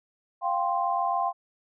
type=chord; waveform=sine; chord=F suspended second; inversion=none; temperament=just; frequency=698.5 / 785.8 / 1047.7 Hz; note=F5 / G5 / C6; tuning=0 / +4 / +2 cents; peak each=-28 dBFS; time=0.41-1.33 s; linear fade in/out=50 ms; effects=none